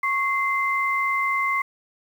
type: tone pair together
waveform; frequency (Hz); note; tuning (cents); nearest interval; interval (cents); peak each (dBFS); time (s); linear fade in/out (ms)
sine; 1099.7 / 2076; C#6 / C7; -14 / -14; major seventh; 1100; -23; 0.03-1.62; 5
effects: 8-bit